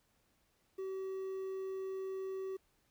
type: tone with quantisation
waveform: triangle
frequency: 381.9 Hz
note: G4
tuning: 45 cents flat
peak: -36 dBFS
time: 0.78-2.57 s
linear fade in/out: 10 ms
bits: 11
effects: pink hiss -75 dBFS RMS until 2.9 s